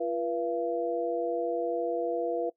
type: tone cluster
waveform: sine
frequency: 343 / 485.5 / 680 Hz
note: F4 / B4 / F5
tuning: -31 / -30 / -46 cents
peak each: -33 / -30 / -33 dBFS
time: 0-2.5 s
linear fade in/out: 10 ms
effects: noise-tail reverb RT60 0.1 s tail -20 dB re dry